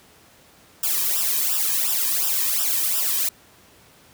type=noise with flanger; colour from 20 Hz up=blue; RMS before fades=-22 dBFS; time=0.83-3.29 s; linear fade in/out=5 ms; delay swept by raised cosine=0.46 to 1.46 ms; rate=2.8 Hz; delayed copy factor=-0.95; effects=pink hiss -52 dBFS RMS until 4.13 s + high-pass 80 Hz 12 dB/octave